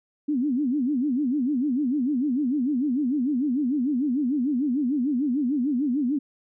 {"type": "tone with vibrato", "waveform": "sine", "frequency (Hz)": 268.8, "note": "C4", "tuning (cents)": 47, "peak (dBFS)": -21, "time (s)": [0.28, 6.19], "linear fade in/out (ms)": 10, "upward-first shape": "sine", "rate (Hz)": 6.7, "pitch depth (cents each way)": 220, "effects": []}